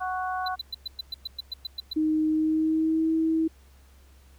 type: harmonic tone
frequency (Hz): 370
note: F#4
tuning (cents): 0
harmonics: 2 / 3 / 4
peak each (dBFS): -29 / -33 / -35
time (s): 0-0.56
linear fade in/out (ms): 20
type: tone bursts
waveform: triangle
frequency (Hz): 4006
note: B7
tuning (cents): +24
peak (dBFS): -28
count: 12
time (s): 0.46-1.934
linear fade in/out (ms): 5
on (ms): 22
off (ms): 110
type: tone with pitch glide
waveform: sine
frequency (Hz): 311.1 to 321.9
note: D#4 to E4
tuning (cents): 0 to -41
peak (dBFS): -21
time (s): 1.96-3.48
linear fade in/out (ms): 10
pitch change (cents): +59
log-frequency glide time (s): 2.28-3.1
effects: added 67 Hz sine -52 dBFS peak until 4.38 s + pink hiss -61 dBFS RMS until 4.38 s